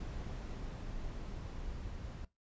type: noise with level ramp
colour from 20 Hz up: brown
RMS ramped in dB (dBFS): -41 to -44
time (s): 0-2.25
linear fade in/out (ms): 5
effects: noise-tail reverb RT60 0.2 s tail -19 dB re dry + resampled to 16000 Hz